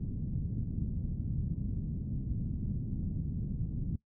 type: low-pass noise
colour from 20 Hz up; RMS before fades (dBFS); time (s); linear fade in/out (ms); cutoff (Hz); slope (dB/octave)
white; -35; 0-3.96; 5; 190; 24
effects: noise-tail reverb RT60 0.1 s tail -17 dB re dry